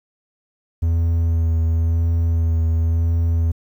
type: tone with vibrato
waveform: triangle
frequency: 82.5 Hz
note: E2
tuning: 2 cents sharp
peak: -13 dBFS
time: 0.82-3.52 s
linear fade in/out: 10 ms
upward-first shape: sine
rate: 0.95 Hz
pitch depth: 21 cents each way
effects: 9-bit